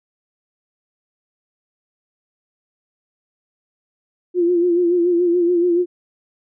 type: tone with vibrato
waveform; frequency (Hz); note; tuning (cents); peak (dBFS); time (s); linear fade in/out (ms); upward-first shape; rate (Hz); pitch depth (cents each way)
sine; 349.2; F4; 0; -13; 4.34-5.86; 50; sine; 7; 53
effects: none